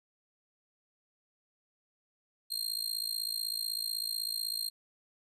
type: tone with amplitude modulation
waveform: sawtooth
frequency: 4200 Hz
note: C8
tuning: 6 cents sharp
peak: -26 dBFS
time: 2.5-4.7 s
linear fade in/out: 20 ms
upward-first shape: sine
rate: 56 Hz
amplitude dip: 95%
effects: resampled to 32000 Hz